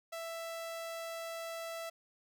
sawtooth tone, 662 Hz, E5, 7 cents sharp, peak -36 dBFS, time 0.12-1.9 s, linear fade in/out 10 ms, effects none

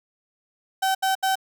35% pulse tone bursts, 767 Hz, G5, 38 cents flat, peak -18 dBFS, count 3, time 0.82-1.356 s, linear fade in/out 10 ms, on 130 ms, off 73 ms, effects none

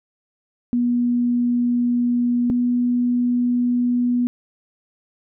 sine tone pair in turn, 242.1 / 244.2 Hz, B3 / B3, -34 / -19 cents, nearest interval unison, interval 15 cents, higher second, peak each -16 dBFS, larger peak neither, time 0.73-2.5 / 2.5-4.27 s, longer neither, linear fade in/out 0 ms, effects none

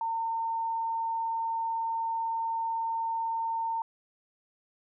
sine tone, 909 Hz, A#5, 44 cents flat, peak -28 dBFS, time 0.01-3.82 s, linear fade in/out 2 ms, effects none

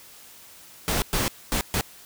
pink noise bursts at uneven times, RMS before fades -24 dBFS, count 4, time 0.88-1.02 / 1.13-1.28 / 1.52-1.61 / 1.74-1.81 s, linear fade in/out 0 ms, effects white hiss -48 dBFS RMS until 2.05 s

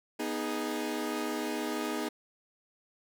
sawtooth chord, G# minor, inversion first, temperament equal with one note detuned, 244.5 / 311.1 / 415.3 Hz, B3 / D#4 / G#4, -17 / 0 / 0 cents, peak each -33 / -31 / -33 dBFS, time 0.19-2.09 s, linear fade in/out 10 ms, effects none

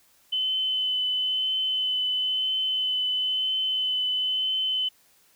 sine tone with vibrato, 3033 Hz, F#7, 42 cents sharp, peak -23 dBFS, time 0.32-4.89 s, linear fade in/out 10 ms, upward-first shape triangle, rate 1 Hz, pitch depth 14 cents each way, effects white hiss -61 dBFS RMS until 5.35 s

